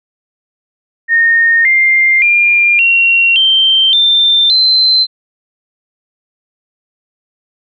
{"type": "tone with pitch steps", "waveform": "sine", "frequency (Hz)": [1841, 2103, 2401, 2742, 3132, 3577, 4085], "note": ["A#6", "C7", "D7", "F7", "G7", "A7", "C8"], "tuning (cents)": [-22, 8, 38, -32, -2, 28, -42], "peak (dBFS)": -6, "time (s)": [1.08, 5.07], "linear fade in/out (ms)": 50, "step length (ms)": 570, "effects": []}